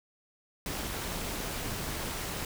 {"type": "noise with amplitude modulation", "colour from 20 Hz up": "pink", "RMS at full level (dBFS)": -33, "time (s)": [0.66, 2.45], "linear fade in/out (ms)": 2, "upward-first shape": "sine", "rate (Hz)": 229, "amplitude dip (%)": 60, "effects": []}